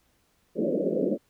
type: band-pass noise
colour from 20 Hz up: white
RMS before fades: -26 dBFS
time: 0.55-1.18 s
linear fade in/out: 50 ms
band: 170 to 590 Hz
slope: 96 dB/octave
effects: pink hiss -68 dBFS RMS until 1.29 s